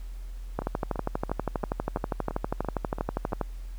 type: two click trains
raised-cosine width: 1 ms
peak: -13 / -20 dBFS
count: 36 / 9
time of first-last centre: 0.59-3.413 / 0.62-3.323 s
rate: 12.4 / 2.96 Hz
effects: added 42 Hz sine -35 dBFS peak until 3.78 s + pink hiss -58 dBFS RMS until 3.78 s